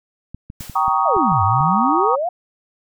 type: clicks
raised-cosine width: 5 ms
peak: -20 dBFS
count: 8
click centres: 0.346 / 0.501 / 0.608 / 0.697 / 0.881 / 1.166 / 1.322 / 1.607 s
type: noise with exponential decay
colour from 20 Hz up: white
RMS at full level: -33 dBFS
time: 0.6-1.06 s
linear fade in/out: 5 ms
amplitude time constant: 100 ms
type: chord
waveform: sine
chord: Eb dominant seventh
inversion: first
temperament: just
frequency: 777.8 / 933.4 / 1120.1 / 1244.5 Hz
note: G5 / Bb5 / Db6 / Eb6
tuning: -14 / +2 / +18 / 0 cents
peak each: -20 dBFS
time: 0.75-2.16 s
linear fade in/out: 10 ms
type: exponential two-way sweep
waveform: sine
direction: down then up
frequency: 740 to 92 to 740 Hz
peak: -18 dBFS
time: 1.05-2.29 s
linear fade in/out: 5 ms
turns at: 1.43 s
effects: none